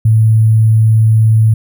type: tone with sample-and-hold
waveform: sine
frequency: 110.4 Hz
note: A2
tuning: 6 cents sharp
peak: -5 dBFS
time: 0.05-1.54 s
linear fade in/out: 5 ms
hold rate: 11025 Hz
effects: none